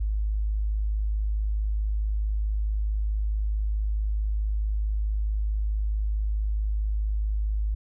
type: tone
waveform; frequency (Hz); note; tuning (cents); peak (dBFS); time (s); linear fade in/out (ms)
sine; 52.3; G#1; +13; -23; 0-7.75; 10
effects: none